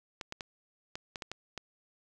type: clicks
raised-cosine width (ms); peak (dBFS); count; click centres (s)
0.2; -21; 8; 0.212 / 0.324 / 0.408 / 0.955 / 1.158 / 1.222 / 1.316 / 1.577
effects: none